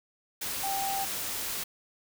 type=tone in noise; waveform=sine; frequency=784 Hz; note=G5; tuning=in tune; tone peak=-30 dBFS; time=0.63-1.05 s; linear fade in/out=10 ms; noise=white; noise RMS=-34 dBFS; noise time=0.41-1.64 s; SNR=+1 dB; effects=none